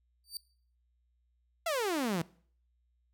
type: tone with exponential growth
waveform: sawtooth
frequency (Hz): 4624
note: D8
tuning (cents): -28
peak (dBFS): -31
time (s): 0.24-0.37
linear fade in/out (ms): 1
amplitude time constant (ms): 28
type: exponential sweep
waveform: sawtooth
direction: down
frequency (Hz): 698.5 to 155.6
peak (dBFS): -26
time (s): 1.66-2.22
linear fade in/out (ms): 5
effects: noise-tail reverb RT60 0.5 s tail -21 dB re dry + added 60 Hz sine -70 dBFS peak until 3.13 s